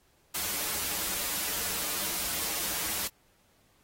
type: noise with comb filter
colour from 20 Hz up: white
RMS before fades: -32 dBFS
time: 0.34-3.08 s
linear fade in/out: 10 ms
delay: 7.8 ms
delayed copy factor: -0.65
effects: pink hiss -67 dBFS RMS until 3.83 s + AAC 48 kbps